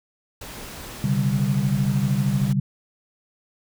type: noise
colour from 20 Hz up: pink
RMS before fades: -37 dBFS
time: 0.41-2.53 s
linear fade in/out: 5 ms
type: chord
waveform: sine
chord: C suspended second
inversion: none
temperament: equal with one note detuned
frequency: 130.81 / 143.73 / 196 Hz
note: C3 / D3 / G3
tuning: 0 / -37 / 0 cents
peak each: -23 dBFS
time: 1.04-2.6 s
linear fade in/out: 2 ms
effects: none